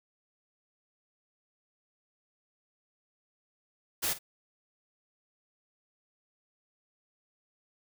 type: noise with echo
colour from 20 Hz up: white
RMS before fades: -30 dBFS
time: 4.02-4.14 s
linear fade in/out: 20 ms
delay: 50 ms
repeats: 1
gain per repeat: -15 dB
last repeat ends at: 4.19 s
effects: none